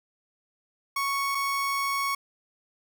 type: tone pair in turn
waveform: 30% pulse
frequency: 1108.7 / 1108.7 Hz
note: C#6 / C#6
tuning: 0 / 0 cents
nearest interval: unison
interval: 0 cents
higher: neither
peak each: -23 dBFS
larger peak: neither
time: 0.96-1.35 / 1.35-2.15 s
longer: second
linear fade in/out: 5 ms
effects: none